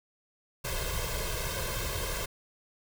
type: noise with comb filter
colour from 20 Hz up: pink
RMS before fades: -33 dBFS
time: 0.64-2.26 s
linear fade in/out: 10 ms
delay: 1.9 ms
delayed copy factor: +1
effects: none